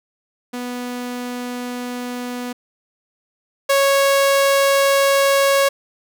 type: tone pair in turn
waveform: sawtooth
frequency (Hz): 246.1 / 552.5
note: B3 / C#5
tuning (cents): -6 / -6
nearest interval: octave + major second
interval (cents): 1400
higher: second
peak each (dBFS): -21 / -9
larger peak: second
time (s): 0.53-2.53 / 3.69-5.69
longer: neither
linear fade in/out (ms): 10
effects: none